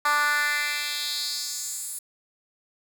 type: tone with high-pass filter sweep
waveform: 10% pulse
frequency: 293.7 Hz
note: D4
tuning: in tune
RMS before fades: -27 dBFS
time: 0.05-1.99 s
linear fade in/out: 5 ms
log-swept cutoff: 1100 to 10000 Hz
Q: 2.5
effects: 8-bit